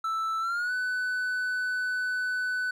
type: tone with pitch glide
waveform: triangle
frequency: 1321 to 1500 Hz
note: E6 to F#6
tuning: +3 to +23 cents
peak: -25 dBFS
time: 0.04-2.71 s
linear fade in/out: 5 ms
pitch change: +220 cents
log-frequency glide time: 0.4-0.73 s
effects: none